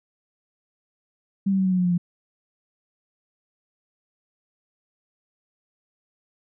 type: tone with pitch steps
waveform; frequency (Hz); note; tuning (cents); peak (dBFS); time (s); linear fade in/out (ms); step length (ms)
sine; 196 / 192.74 / 189.54 / 186.39 / 183.3 / 180.25 / 177.26 / 174.31; G3 / G3 / F#3 / F#3 / F#3 / F#3 / F3 / F3; 0 / -29 / +42 / +13 / -16 / -45 / +26 / -3; -18; 1.46-1.98; 10; 65
effects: none